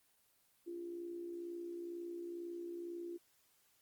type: tone with amplitude modulation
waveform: sine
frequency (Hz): 344.8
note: F4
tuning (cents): -22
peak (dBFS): -40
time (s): 0.66-3.18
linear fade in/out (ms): 20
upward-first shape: sine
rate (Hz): 62.1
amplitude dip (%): 50
effects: white hiss -73 dBFS RMS until 3.81 s + Opus 24 kbps